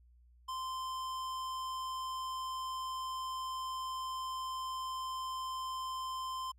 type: tone with hard clipping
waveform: sine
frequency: 1039 Hz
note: C6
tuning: 12 cents flat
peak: -39 dBFS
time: 0.48-6.52 s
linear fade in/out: 10 ms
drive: 16 dB
effects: added 60 Hz sine -60 dBFS peak until 6.58 s